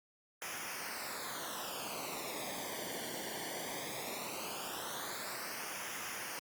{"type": "noise with flanger", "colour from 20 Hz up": "pink", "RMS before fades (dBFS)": -42, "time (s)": [0.42, 6.39], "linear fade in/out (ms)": 0, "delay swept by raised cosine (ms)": [0.24, 0.78], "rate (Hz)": 0.18, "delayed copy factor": -0.75, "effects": ["high-pass 150 Hz 12 dB/octave", "Opus 48 kbps"]}